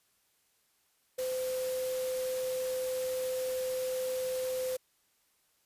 sine tone in noise, 513 Hz, C5, 34 cents flat, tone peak -31 dBFS, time 1.18-4.77 s, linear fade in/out 10 ms, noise white, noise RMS -43 dBFS, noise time 1.18-4.77 s, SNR +9 dB, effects white hiss -72 dBFS RMS until 5.65 s + resampled to 32000 Hz

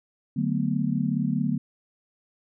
sine chord, B minor seventh, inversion first, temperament just, 148.16 / 185.21 / 222.2 / 246.9 Hz, D3 / F#3 / A3 / B3, +16 / +2 / +17 / 0 cents, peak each -28 dBFS, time 0.36-1.58 s, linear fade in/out 10 ms, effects none

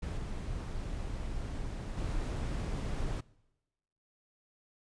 brown noise with level steps, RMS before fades -36 / -38 / -34 dBFS, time 0.02-3.21 s, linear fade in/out 10 ms, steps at 0.17 / 1.97 s, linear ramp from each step 10 ms, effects noise-tail reverb RT60 1.0 s tail -23 dB re dry + resampled to 22050 Hz

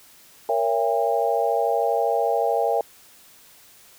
sine chord, A# diminished seventh, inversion none, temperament just, 466.2 / 559.4 / 671.3 / 805.5 Hz, A#4 / C#5 / E5 / G5, 0 / +16 / +31 / +47 cents, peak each -24 / -26 / -24 / -24 dBFS, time 0.49-2.81 s, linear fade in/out 2 ms, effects white hiss -51 dBFS RMS until 3.98 s

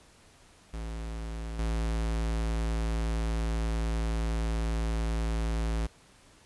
square tone with level steps, 55.6 Hz, A1, 19 cents sharp, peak -35 / -28 dBFS, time 0.73-5.87 s, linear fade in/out 10 ms, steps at 1.59 s, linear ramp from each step 2 ms, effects pink hiss -58 dBFS RMS until 6.45 s + resampled to 24000 Hz

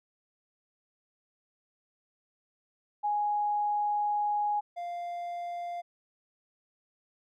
sine / triangle tone pair in turn, 830.6 / 697.1 Hz, G#5 / F5, 0 / -3 cents, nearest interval minor third, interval 303 cents, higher first, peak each -26 / -32 dBFS, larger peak first, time 3.03-4.61 / 4.76-5.82 s, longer first, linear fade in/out 20 ms, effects none

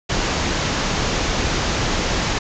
pink low-pass noise, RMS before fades -21 dBFS, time 0.09-2.39 s, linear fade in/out 10 ms, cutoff 7100 Hz, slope 96 dB/octave, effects none

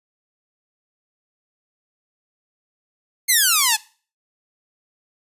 5% pulse exponential sweep, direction down, 2171 to 830.6 Hz, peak -3 dBFS, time 3.28-3.77 s, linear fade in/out 20 ms, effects noise-tail reverb RT60 0.4 s tail -21 dB re dry + resampled to 32000 Hz

